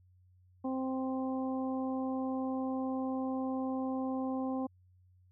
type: harmonic tone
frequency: 261.6 Hz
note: C4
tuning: in tune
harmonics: 1 / 2 / 3 / 4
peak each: -33 / -40 / -42 / -46 dBFS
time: 0.64-4.67 s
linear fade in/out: 10 ms
effects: added 91 Hz sine -61 dBFS peak until 5.31 s